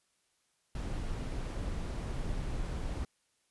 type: noise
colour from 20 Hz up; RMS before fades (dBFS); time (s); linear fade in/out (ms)
brown; -36; 0.75-3.05; 2
effects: white hiss -75 dBFS RMS until 3.5 s + resampled to 24000 Hz